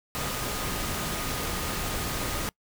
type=tone in noise; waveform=sine; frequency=1238 Hz; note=D#6; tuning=9 cents flat; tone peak=-41 dBFS; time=0.15-2.49 s; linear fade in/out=0 ms; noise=pink; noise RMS=-31 dBFS; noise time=0.15-2.49 s; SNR=-13 dB; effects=noise-tail reverb RT60 0.1 s tail -25 dB re dry